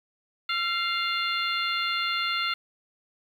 harmonic tone with a mistuned harmonic, 700 Hz, F5, 4 cents sharp, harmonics 2 / 3 / 4 / 5 / 6, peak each -29 / -31 / -32 / -33 / -34 dBFS, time 0.49-2.54 s, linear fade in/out 5 ms, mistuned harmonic 2, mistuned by -44 cents, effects 9-bit

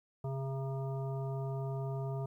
harmonic tone with a mistuned harmonic, 134.4 Hz, C3, 47 cents sharp, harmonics 1 / 3 / 5 / 7 / 9, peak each -35 / -43 / -45 / -50 / -54 dBFS, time 0.24-2.26 s, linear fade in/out 5 ms, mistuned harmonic 3, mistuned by +17 cents, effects 12-bit

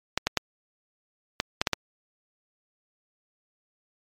clicks, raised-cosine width 0.2 ms, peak -5 dBFS, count 7, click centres 0.176 / 0.27 / 0.373 / 1.401 / 1.615 / 1.672 / 1.733 s, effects MP3 96 kbps

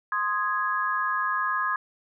sine chord, Ab major, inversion first, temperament equal, 1046.5 / 1244.5 / 1661.2 Hz, C6 / Eb6 / Ab6, 0 / 0 / 0 cents, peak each -28 dBFS, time 0.12-1.76 s, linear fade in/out 2 ms, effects none

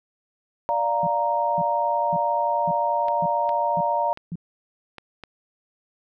sine chord, Bb major, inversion first, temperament equal, 587.3 / 698.5 / 932.3 Hz, D5 / F5 / Bb5, 0 / 0 / 0 cents, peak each -26 / -26 / -22 dBFS, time 0.69-4.13 s, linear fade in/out 0 ms
sine tone bursts, 170.2 Hz, F3, 44 cents flat, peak -27 dBFS, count 7, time 1.03-4.356 s, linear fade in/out 2 ms, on 38 ms, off 510 ms
clicks, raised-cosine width 0.3 ms, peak -22 dBFS, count 5, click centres 3.084 / 3.492 / 4.174 / 4.983 / 5.237 s
effects none

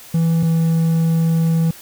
triangle tone pair in turn, 164.81 / 163.86 Hz, E3 / E3, 0 / -10 cents, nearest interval unison, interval 10 cents, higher first, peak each -11 dBFS, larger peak neither, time 0.14-0.43 / 0.43-1.71 s, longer second, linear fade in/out 5 ms, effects white hiss -40 dBFS RMS until 1.81 s

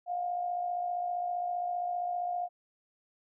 sine tone with amplitude modulation, 710 Hz, F5, 28 cents sharp, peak -28 dBFS, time 0.06-2.49 s, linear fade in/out 50 ms, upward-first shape sine, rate 55.2 Hz, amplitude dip 50%, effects none

